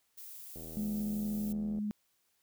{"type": "noise", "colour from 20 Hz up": "violet", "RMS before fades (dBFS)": -48, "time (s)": [0.17, 1.53], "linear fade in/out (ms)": 10}
{"type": "click train", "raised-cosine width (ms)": 2, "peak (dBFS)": -35, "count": 100, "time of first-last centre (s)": [0.56, 1.787], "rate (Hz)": 80.7}
{"type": "tone with vibrato", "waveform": "sine", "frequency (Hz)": 209.5, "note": "G#3", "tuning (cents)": 15, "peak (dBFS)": -32, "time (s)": [0.77, 1.91], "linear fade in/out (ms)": 0, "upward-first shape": "sine", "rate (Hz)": 17, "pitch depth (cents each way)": 13}
{"effects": ["white hiss -75 dBFS RMS until 2.42 s"]}